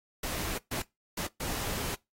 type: noise bursts at uneven times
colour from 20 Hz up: pink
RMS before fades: -35 dBFS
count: 4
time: 0.23-0.58 / 0.71-0.82 / 1.17-1.27 / 1.4-1.95 s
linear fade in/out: 5 ms
effects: noise-tail reverb RT60 0.2 s tail -22 dB re dry + AAC 48 kbps